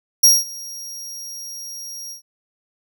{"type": "tone with ADSR envelope", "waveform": "sawtooth", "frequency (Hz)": 5630, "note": "F8", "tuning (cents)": 13, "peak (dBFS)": -4, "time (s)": [0.23, 2.22], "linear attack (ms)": 9, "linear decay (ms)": 200, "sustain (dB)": -24, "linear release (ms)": 110, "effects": []}